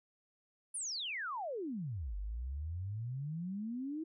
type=exponential two-way sweep; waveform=sine; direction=down then up; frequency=10280 to 47 to 327.9 Hz; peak=-37 dBFS; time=0.74-4.04 s; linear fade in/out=10 ms; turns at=2.16 s; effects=none